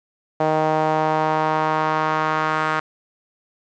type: tone with band-pass filter sweep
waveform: sawtooth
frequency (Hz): 156.1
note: D#3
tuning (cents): +6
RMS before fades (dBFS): -20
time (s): 0.4-2.8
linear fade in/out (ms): 5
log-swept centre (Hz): 700 to 1300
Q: 2.2
effects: resampled to 16000 Hz + 8-bit